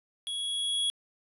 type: tone with level ramp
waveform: square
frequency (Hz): 3338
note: G#7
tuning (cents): +8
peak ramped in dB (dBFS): -33 to -26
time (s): 0.27-0.9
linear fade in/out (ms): 0
effects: resampled to 32000 Hz + 10-bit